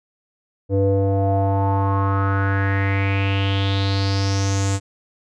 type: tone with low-pass filter sweep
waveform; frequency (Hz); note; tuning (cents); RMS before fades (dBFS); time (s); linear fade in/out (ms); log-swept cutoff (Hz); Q
square; 98; G2; 0; -19; 0.69-4.8; 50; 440 to 7700; 5.3
effects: none